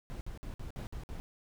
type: noise bursts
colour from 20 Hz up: brown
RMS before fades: -41 dBFS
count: 7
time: 0.1-1.2 s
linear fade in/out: 0 ms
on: 110 ms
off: 55 ms
effects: none